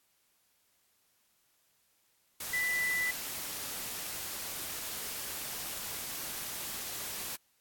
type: tone in noise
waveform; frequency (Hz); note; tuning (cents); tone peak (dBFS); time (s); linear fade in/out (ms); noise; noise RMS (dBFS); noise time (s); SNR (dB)
sine; 1987; B6; +10; -29; 2.53-3.11; 5; white; -39; 2.4-7.36; +7
effects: white hiss -72 dBFS RMS until 7.6 s + AAC 64 kbps